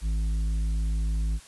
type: tone with tanh clipping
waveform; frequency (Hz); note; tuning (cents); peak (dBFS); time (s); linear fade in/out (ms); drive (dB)
sine; 53.3; G#1; +46; -25; 0.01-1.4; 50; 8
effects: white hiss -50 dBFS RMS until 1.47 s + resampled to 24000 Hz